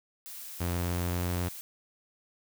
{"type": "noise", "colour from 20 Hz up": "blue", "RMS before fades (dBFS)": -43, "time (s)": [0.26, 1.61], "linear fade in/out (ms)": 0}
{"type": "tone with pitch glide", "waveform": "sawtooth", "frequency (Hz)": [87.31, 88.32], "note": ["F2", "F2"], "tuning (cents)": [0, 20], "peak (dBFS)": -25, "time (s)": [0.6, 1.49], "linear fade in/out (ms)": 10, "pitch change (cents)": 20, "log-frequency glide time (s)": [0.9, 1.23]}
{"effects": []}